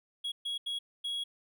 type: tone bursts at uneven times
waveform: triangle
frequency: 3322 Hz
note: G#7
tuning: in tune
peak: -31 dBFS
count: 4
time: 0.24-0.32 / 0.45-0.58 / 0.66-0.79 / 1.04-1.24 s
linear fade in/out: 10 ms
effects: none